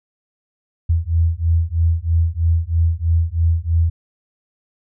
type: beating tone pair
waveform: sine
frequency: 81.6 / 84.7 Hz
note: E2 / E2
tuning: -17 / +48 cents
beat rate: 3.1 Hz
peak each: -17 dBFS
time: 0.89-3.9 s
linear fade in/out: 10 ms
effects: none